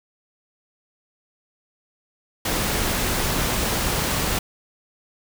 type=noise; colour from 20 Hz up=pink; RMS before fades=-23 dBFS; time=2.45-4.39 s; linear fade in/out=5 ms; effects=none